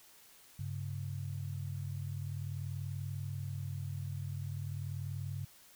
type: tone pair together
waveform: sine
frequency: 98 / 138.42 Hz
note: G2 / C#3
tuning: 0 / -2 cents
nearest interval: tritone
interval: 598 cents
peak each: -39 / -40 dBFS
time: 0.59-5.45 s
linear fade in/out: 5 ms
effects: white hiss -60 dBFS RMS until 5.75 s